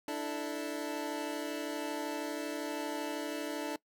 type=chord; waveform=25% pulse; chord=D suspended second; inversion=none; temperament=equal with one note detuned; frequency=293.7 / 326.4 / 440 Hz; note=D4 / E4 / A4; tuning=0 / -17 / 0 cents; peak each=-34 / -37 / -38 dBFS; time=0.08-3.76 s; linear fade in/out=2 ms; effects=noise-tail reverb RT60 0.1 s tail -21 dB re dry